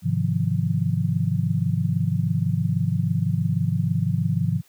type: chord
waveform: sine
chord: F minor seventh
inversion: first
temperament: just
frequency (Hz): 104.77 / 130.96 / 157.15 / 174.61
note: Ab2 / C3 / Eb3 / F3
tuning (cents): +16 / +2 / +18 / 0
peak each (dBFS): -25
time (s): 0.02-4.62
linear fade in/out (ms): 50
effects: white hiss -58 dBFS RMS until 4.68 s + high-pass 60 Hz 12 dB/octave